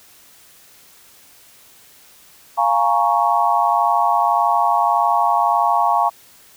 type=chord; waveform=sine; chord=Bb minor seventh; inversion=second; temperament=equal; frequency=698.5 / 830.6 / 932.3 / 1108.7 Hz; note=F5 / Ab5 / Bb5 / Db6; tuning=0 / 0 / 0 / 0 cents; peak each=-19 dBFS; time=2.57-6.1 s; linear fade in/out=20 ms; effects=white hiss -48 dBFS RMS until 6.56 s